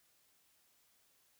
silence, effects white hiss -72 dBFS RMS until 1.39 s

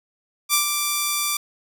5% pulse tone with ADSR envelope, 1174.7 Hz, D6, in tune, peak -3 dBFS, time 0.49-1.37 s, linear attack 46 ms, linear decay 110 ms, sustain -6 dB, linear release 4 ms, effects none

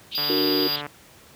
white band-pass noise, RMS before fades -33 dBFS, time 0.11-0.82 s, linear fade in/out 20 ms, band 2900 to 3800 Hz, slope 48 dB/octave
square tone, 4833 Hz, D8, 49 cents sharp, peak -24 dBFS, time 0.15-0.76 s, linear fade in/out 2 ms
click train, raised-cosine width 0.5 ms, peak -18 dBFS, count 101, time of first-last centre 0.18-0.865 s, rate 146 Hz
sine chord, D augmented, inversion none, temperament equal, 293.7 / 370 / 466.2 Hz, D4 / F#4 / A#4, 0 / 0 / 0 cents, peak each -25 / -25 / -28 dBFS, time 0.29-0.68 s, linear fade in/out 10 ms
effects pink hiss -50 dBFS RMS until 1.35 s + high-pass 80 Hz 12 dB/octave

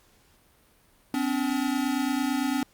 square tone pair together, 256 / 284.9 Hz, C4 / C#4, -38 / +48 cents, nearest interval major second, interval 186 cents, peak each -28 dBFS, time 1.14-2.63 s, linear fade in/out 2 ms, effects pink hiss -61 dBFS RMS until 2.73 s + Opus 48 kbps

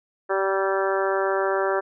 harmonic tone with a mistuned harmonic, 193.4 Hz, G3, 23 cents flat, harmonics 2 / 3 / 4 / 5 / 6 / 7 / 8 / 9, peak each -24 / -26 / -30 / -31 / -32 / -31 / -32 / -35 dBFS, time 0.29-1.81 s, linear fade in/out 20 ms, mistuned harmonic 8, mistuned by +23 cents, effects none

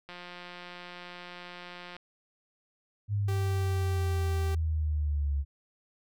click train, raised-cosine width 0.3 ms, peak -28 dBFS, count 333, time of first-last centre 0.09-1.966 s, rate 177 Hz
sine exponential sweep, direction down, 103.83 to 69.3 Hz, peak -26 dBFS, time 3.08-5.45 s, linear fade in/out 50 ms
sawtooth tone, 389.7 Hz, G4, 10 cents flat, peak -32 dBFS, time 3.28-4.55 s, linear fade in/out 5 ms
effects none

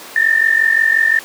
sine tone pair together, 1775 / 1820.7 Hz, A6 / A#6, +15 / -41 cents, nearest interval unison, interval 44 cents, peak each -13 dBFS, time 0.16-1.19 s, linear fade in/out 2 ms, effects pink hiss -33 dBFS RMS until 1.24 s + high-pass 400 Hz 12 dB/octave

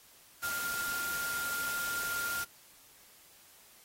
sine tone in noise, 1400 Hz, F6, 4 cents sharp, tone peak -34 dBFS, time 0.42-2.45 s, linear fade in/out 20 ms, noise white, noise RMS -39 dBFS, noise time 0.42-2.45 s, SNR +2 dB, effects white hiss -59 dBFS RMS until 3.84 s + AAC 48 kbps

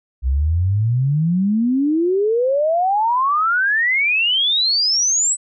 sine exponential sweep, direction up, 61.5 to 8090 Hz, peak -14 dBFS, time 0.22-5.37 s, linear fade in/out 50 ms, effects none

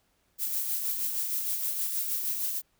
violet noise with tremolo, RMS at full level -29 dBFS, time 0.38-2.62 s, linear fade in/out 50 ms, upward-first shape sine, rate 6.4 Hz, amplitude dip 40%, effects pink hiss -71 dBFS RMS until 2.79 s

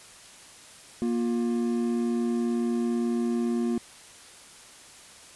triangle tone pair together, 236.1 / 354.1 Hz, A#3 / F4, +22 / +24 cents, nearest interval perfect fifth, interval 702 cents, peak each -23 / -28 dBFS, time 1.02-3.78 s, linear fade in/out 0 ms, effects white hiss -49 dBFS RMS until 5.35 s + resampled to 24000 Hz

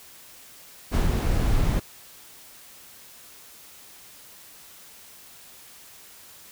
brown noise with ADSR envelope, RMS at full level -19 dBFS, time 0.91-1.8 s, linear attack 36 ms, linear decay 120 ms, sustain -3 dB, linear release 12 ms, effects white hiss -48 dBFS RMS until 6.51 s

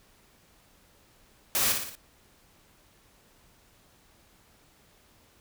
white noise with echo, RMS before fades -26 dBFS, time 1.55-1.72 s, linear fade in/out 0 ms, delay 58 ms, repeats 4, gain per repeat -5 dB, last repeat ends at 1.952 s, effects pink hiss -61 dBFS RMS until 5.4 s

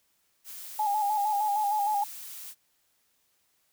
blue noise, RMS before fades -42 dBFS, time 0.44-2.55 s, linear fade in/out 50 ms
sine tone with vibrato, 830.6 Hz, G#5, in tune, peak -24 dBFS, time 0.79-2.04 s, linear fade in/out 5 ms, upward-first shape square, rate 6.5 Hz, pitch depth 46 cents each way
effects white hiss -71 dBFS RMS until 3.72 s

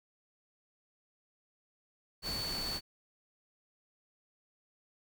sine tone in noise, 4466 Hz, C#8, 12 cents sharp, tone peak -36 dBFS, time 2.22-2.81 s, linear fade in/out 50 ms, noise pink, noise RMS -41 dBFS, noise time 2.22-2.81 s, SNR +2 dB, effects none

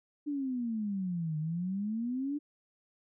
sine exponential two-way sweep, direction down then up, 298.4 to 151.5 to 298.4 Hz, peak -31 dBFS, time 0.26-2.39 s, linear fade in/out 20 ms, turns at 1.38 s, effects none

